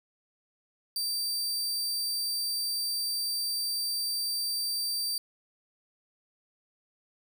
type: tone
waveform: sawtooth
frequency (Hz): 4666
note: D8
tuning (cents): -12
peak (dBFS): -26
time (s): 0.96-5.18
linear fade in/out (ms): 2
effects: none